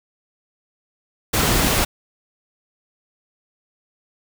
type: noise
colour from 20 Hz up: pink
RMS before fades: -18 dBFS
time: 1.33-1.85 s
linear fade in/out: 10 ms
effects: none